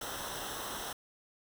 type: noise with comb filter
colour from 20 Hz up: pink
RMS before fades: -40 dBFS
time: 0.01-0.93 s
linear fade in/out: 5 ms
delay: 0.43 ms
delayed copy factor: -0.75
effects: none